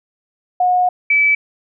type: tone pair in turn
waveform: sine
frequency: 725 / 2302 Hz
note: F#5 / D7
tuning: -35 / -35 cents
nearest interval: octave + minor sixth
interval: 2000 cents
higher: second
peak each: -11 / -10 dBFS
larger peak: second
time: 0.6-0.89 / 1.1-1.35 s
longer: first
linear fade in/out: 5 ms
effects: none